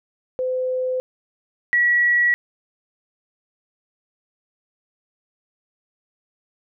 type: tone pair in turn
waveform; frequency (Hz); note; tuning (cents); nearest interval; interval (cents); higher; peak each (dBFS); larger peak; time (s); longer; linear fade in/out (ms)
sine; 511 / 1929.3; C5 / B6; -41 / -41; octave + major seventh; 2300; second; -20 / -14; second; 0.39-1 / 1.73-2.34; neither; 0
effects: none